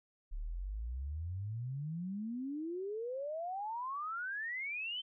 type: exponential sweep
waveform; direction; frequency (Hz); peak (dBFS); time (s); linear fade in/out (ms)
sine; up; 34.25 to 3136; -37; 0.31-5.02; 20
effects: none